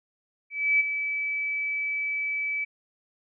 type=tone with ADSR envelope; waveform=sine; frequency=2300 Hz; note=D7; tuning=37 cents flat; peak=-17 dBFS; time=0.5-2.65 s; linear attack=300 ms; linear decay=19 ms; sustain=-9 dB; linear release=14 ms; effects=none